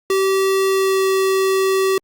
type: tone with pitch glide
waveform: square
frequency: 385.6 to 383.4 Hz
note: G4 to G4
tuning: -28 to -38 cents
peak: -15 dBFS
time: 0.1-1.98 s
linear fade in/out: 2 ms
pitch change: -10 cents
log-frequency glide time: 0.68-1.05 s
effects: Opus 48 kbps